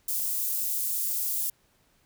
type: high-pass noise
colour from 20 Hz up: white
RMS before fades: -29 dBFS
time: 0.08-1.5 s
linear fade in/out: 5 ms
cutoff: 9500 Hz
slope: 12 dB/octave
effects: pink hiss -66 dBFS RMS until 2.05 s

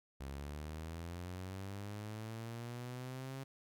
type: linear sweep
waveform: sawtooth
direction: up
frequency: 66.6 to 135.6 Hz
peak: -39 dBFS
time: 0.2-3.44 s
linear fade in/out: 10 ms
effects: none

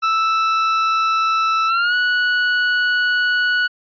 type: tone with pitch glide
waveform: 40% pulse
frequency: 1318.5 to 1471.4 Hz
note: E6 to F#6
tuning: 0 to -10 cents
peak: -14 dBFS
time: 0.02-3.68 s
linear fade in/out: 20 ms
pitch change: +190 cents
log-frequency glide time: 1.67-1.95 s
effects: resampled to 11025 Hz

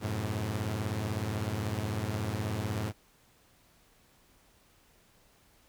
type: tone cluster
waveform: sawtooth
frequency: 90.9 / 107.1 / 126.7 Hz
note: F#2 / A2 / B2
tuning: -30 / -46 / +45 cents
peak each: -33 / -29 / -36 dBFS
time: 0-2.93 s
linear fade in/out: 50 ms
effects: pink hiss -64 dBFS RMS until 5.68 s

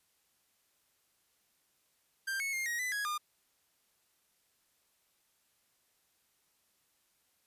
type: tone with pitch steps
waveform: 45% pulse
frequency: 1581 / 2201 / 2123 / 1890 / 2001 / 1662 / 1210 Hz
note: G6 / C#7 / C7 / A#6 / B6 / G#6 / D#6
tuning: +14 / -13 / +25 / +23 / +22 / +1 / -49 cents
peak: -33 dBFS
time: 2.27-3.18 s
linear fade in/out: 10 ms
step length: 130 ms
effects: white hiss -74 dBFS RMS until 7.46 s + resampled to 32000 Hz

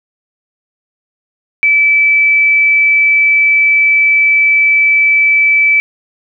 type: tone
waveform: sine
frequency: 2310 Hz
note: D7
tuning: 29 cents flat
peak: -6 dBFS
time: 1.63-5.8 s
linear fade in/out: 0 ms
effects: none

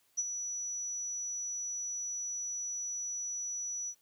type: tone with ADSR envelope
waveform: sine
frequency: 5900 Hz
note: F#8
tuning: 6 cents flat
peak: -27 dBFS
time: 0.17-3.95 s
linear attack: 20 ms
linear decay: 36 ms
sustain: -8 dB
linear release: 66 ms
effects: white hiss -71 dBFS RMS until 4.01 s

